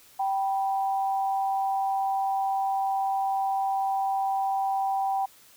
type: tone pair together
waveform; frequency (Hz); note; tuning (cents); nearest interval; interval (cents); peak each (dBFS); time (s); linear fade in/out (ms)
sine; 778 / 980.2; G5 / B5; -13 / -13; major third; 400; -24 / -34; 0.19-5.26; 10
effects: white hiss -55 dBFS RMS until 5.56 s